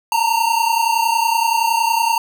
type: tone pair together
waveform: square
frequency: 901.6 / 932.3 Hz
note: A5 / A#5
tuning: +42 / 0 cents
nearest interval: minor second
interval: 58 cents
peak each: -18 dBFS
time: 0.12-2.18 s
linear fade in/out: 2 ms
effects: none